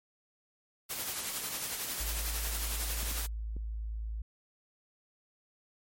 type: noise with tremolo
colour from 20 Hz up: white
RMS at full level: -35 dBFS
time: 0.89-3.27 s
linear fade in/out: 20 ms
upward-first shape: sine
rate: 11 Hz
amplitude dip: 35%
type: tone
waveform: sine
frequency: 54.5 Hz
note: A1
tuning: 16 cents flat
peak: -34 dBFS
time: 2-4.22 s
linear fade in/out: 5 ms
type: clicks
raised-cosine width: 3 ms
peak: -33 dBFS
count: 3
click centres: 3.031 / 3.114 / 3.566 s
effects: MP3 64 kbps